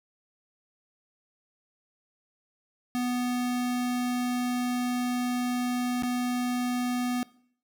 square tone with dropouts, 246.9 Hz, B3, in tune, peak -27 dBFS, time 2.95-7.23 s, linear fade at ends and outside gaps 0 ms, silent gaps 6.024-6.034 s, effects noise-tail reverb RT60 0.6 s tail -21 dB re dry

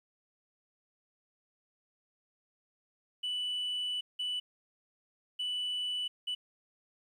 sine tone bursts at uneven times, 2972 Hz, F#7, 7 cents sharp, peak -30 dBFS, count 4, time 3.23-4.01 / 4.19-4.4 / 5.39-6.08 / 6.27-6.35 s, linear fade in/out 10 ms, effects tanh soft clip ceiling -30 dBFS + 11-bit

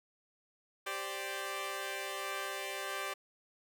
10% pulse chord, G suspended fourth, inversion none, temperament equal, 392 / 523.3 / 587.3 Hz, G4 / C5 / D5, 0 / 0 / 0 cents, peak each -33 / -35 / -33 dBFS, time 0.86-3.14 s, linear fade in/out 10 ms, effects none

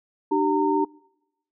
sine tone cluster, 301.1 / 386.5 / 917 Hz, D4 / G4 / A#5, +43 / -24 / -29 cents, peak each -23 dBFS, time 0.31-0.85 s, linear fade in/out 10 ms, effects noise-tail reverb RT60 1.0 s tail -26 dB re dry

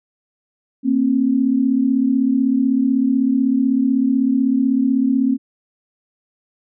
sine tone pair together, 233.1 / 269.1 Hz, A#3 / C4, 0 / +49 cents, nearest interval major second, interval 249 cents, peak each -18 / -15 dBFS, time 0.83-5.38 s, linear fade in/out 50 ms, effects none

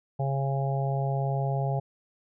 harmonic tone, 137 Hz, C#3, 20 cents flat, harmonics 1 / 3 / 4 / 5 / 6, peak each -26 / -37 / -36 / -34 / -36 dBFS, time 0.19-1.8 s, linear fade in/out 10 ms, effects none

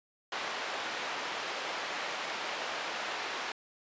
pink band-pass noise, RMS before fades -37 dBFS, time 0.32-3.52 s, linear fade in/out 2 ms, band 630 to 3800 Hz, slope 12 dB/octave, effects resampled to 16000 Hz

